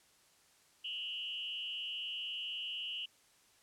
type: tone with frequency modulation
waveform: sine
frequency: 2939 Hz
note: F#7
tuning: 12 cents flat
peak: -38 dBFS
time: 0.84-3.06 s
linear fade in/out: 10 ms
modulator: 211 Hz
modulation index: 0.79
effects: white hiss -67 dBFS RMS until 3.62 s + low-pass 10000 Hz 12 dB/octave